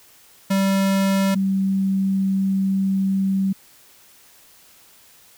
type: tone pair in turn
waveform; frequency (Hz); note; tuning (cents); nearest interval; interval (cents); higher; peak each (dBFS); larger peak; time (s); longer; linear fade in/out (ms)
square / sine; 194.4 / 193.06; G3 / G3; -14 / -26; unison; 12; first; -17; neither; 0.5-1.35 / 1.35-3.53; second; 10
effects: white hiss -51 dBFS RMS until 5.37 s